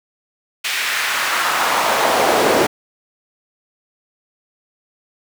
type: noise with high-pass filter sweep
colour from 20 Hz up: brown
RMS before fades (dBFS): -17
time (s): 0.64-2.67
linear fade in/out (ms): 10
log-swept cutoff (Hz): 2400 to 430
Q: 1.5
effects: none